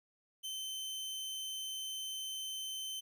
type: tone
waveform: sawtooth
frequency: 3081 Hz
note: G7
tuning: 31 cents flat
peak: -36 dBFS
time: 0.43-3.01 s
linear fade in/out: 20 ms
effects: 13-bit